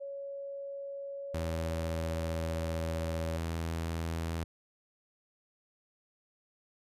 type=tone with pitch glide; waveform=sine; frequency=557 to 561.5 Hz; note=C#5 to C#5; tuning=+8 to +22 cents; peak=-38 dBFS; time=0-3.38 s; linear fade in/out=20 ms; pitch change=+14 cents; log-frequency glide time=1.15-1.72 s
type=tone; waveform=sawtooth; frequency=82.41 Hz; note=E2; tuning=in tune; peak=-29 dBFS; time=1.34-4.44 s; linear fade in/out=5 ms
effects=resampled to 32000 Hz